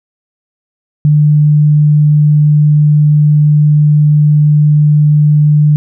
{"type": "tone", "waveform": "sine", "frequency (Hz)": 149.5, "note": "D3", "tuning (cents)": 31, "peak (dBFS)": -4, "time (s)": [1.05, 5.76], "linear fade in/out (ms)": 0, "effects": []}